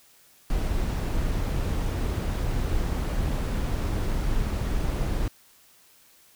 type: noise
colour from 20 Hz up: brown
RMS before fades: -26 dBFS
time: 0.5-5.28 s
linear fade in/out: 2 ms
effects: white hiss -57 dBFS RMS until 6.35 s